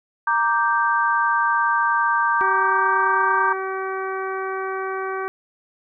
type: chord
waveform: sine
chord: G minor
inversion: first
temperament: equal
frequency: 932.3 / 1174.7 / 1568 Hz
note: Bb5 / D6 / G6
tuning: 0 / 0 / 0 cents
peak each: -21 dBFS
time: 0.27-3.53 s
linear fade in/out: 5 ms
type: harmonic tone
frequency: 381.9 Hz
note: G4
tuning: 45 cents flat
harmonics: 1 / 2 / 3 / 4 / 5 / 6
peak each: -27 / -32 / -29 / -32 / -39 / -41 dBFS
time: 2.41-5.28 s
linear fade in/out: 0 ms
effects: none